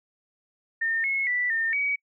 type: tone with pitch steps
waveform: sine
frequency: 1817 / 2179 / 1970 / 1814 / 2265 Hz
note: A#6 / C#7 / B6 / A#6 / C#7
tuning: -45 / -30 / -5 / -48 / +37 cents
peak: -23 dBFS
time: 0.81-1.96 s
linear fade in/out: 10 ms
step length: 230 ms
effects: noise-tail reverb RT60 0.1 s tail -26 dB re dry